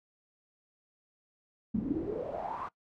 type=noise with band-pass filter sweep; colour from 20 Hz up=brown; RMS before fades=-35 dBFS; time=1.74-2.69 s; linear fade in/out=10 ms; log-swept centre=210 to 1200 Hz; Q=8.4; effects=noise-tail reverb RT60 0.1 s tail -21 dB re dry